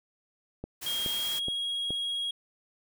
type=click train; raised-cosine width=2 ms; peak=-23 dBFS; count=4; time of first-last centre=0.64-1.906 s; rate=2.37 Hz
type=noise; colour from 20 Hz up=white; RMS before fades=-38 dBFS; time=0.81-1.4 s; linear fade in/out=20 ms
type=tone with pitch glide; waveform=triangle; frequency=3244 to 3295 Hz; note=G#7 to G#7; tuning=-41 to -14 cents; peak=-28 dBFS; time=0.86-2.31 s; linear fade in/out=5 ms; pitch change=+27 cents; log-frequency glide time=1.07-1.46 s
effects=none

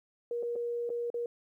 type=tone with dropouts; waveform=sine; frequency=474.9 Hz; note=A#4; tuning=32 cents sharp; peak=-31 dBFS; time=0.31-1.26 s; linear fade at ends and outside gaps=2 ms; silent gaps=0.427-0.431 / 0.556-0.56 / 0.893-0.901 / 1.102-1.142 s; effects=12-bit

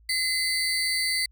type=tone pair together; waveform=35% pulse; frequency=2041 / 4582 Hz; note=C7 / D8; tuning=-44 / -44 cents; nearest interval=octave + major second; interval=1400 cents; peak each=-25 dBFS; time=0.09-1.26 s; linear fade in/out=5 ms; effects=added 55 Hz sine -53 dBFS peak until 1.31 s

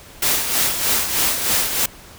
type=noise with tremolo; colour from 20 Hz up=white; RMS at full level=-17 dBFS; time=0.22-1.86 s; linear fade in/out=5 ms; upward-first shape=sine; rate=3.2 Hz; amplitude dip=55%; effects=pink hiss -42 dBFS RMS until 2.18 s

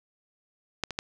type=clicks; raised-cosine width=0.2 ms; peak=-10 / -17 / -12 dBFS; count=3; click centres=0.837 / 0.907 / 0.989 s; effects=none

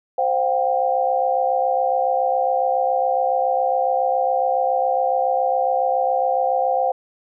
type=chord; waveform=sine; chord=C suspended fourth; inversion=none; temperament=equal with one note detuned; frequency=523.3 / 716.8 / 784 Hz; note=C5 / F5 / G5; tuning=0 / +45 / 0 cents; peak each=-21 dBFS; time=0.18-6.92 s; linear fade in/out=5 ms; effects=none

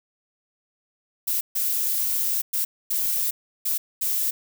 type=noise bursts at uneven times; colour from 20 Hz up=violet; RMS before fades=-24 dBFS; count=6; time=1.27-1.41 / 1.55-2.42 / 2.53-2.65 / 2.9-3.31 / 3.65-3.78 / 4.01-4.31 s; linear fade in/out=10 ms; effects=none

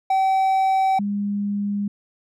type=tone pair in turn; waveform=triangle / sine; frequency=767 / 203.2 Hz; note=G5 / G#3; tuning=-38 / -38 cents; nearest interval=octave + major seventh; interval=2300 cents; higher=first; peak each=-14 / -21 dBFS; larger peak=first; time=0.1-0.99 / 0.99-1.88 s; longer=neither; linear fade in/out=5 ms; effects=none

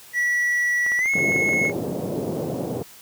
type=tone with pitch glide; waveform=triangle; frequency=1943 to 2181 Hz; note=B6 to C#7; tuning=-29 to -29 cents; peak=-17 dBFS; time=0.13-1.72 s; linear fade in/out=50 ms; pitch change=+200 cents; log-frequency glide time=0.98-1.1 s
type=clicks; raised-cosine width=0.5 ms; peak=-21 dBFS; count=12; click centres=0.864 / 0.919 / 0.991 / 1.058 / 1.137 / 1.187 / 1.321 / 1.364 / 1.49 / 1.533 / 1.652 / 1.697 s
type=band-pass noise; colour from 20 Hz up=white; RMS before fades=-27 dBFS; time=1.15-2.83 s; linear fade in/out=5 ms; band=110 to 540 Hz; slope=24 dB/octave
effects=white hiss -46 dBFS RMS until 3.01 s

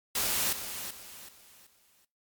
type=noise with echo; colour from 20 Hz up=white; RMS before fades=-29 dBFS; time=0.15-0.53 s; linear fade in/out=5 ms; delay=380 ms; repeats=4; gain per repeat=-9 dB; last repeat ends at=2.05 s; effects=noise-tail reverb RT60 0.3 s tail -21 dB re dry + MP3 96 kbps

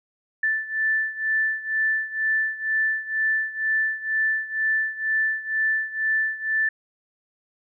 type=beating tone pair; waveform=sine; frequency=1760 / 1762.1 Hz; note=A6 / A6; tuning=0 / +2 cents; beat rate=2.1 Hz; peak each=-23 / -26 dBFS; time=0.43-6.69 s; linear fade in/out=5 ms; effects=none

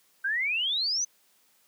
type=exponential sweep; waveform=sine; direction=up; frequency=1530 to 6250 Hz; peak=-25 dBFS; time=0.24-1.05 s; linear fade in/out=10 ms; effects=white hiss -65 dBFS RMS until 1.67 s + high-pass 150 Hz 12 dB/octave

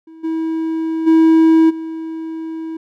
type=tone with level steps; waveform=triangle; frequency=322.9 Hz; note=E4; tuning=36 cents flat; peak=-34 / -15 / -5 / -21 dBFS; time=0.07-2.77 s; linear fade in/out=5 ms; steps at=0.23 / 1.06 / 1.69 s; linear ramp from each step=20 ms; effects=none

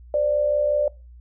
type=tone pair together; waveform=sine; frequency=523.3 / 588.8 Hz; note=C5 / D5; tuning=0 / +4 cents; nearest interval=major second; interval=204 cents; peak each=-27 / -18 dBFS; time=0.14-0.88 s; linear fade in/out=2 ms; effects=noise-tail reverb RT60 0.3 s tail -24 dB re dry + added 60 Hz sine -42 dBFS peak until 1.2 s

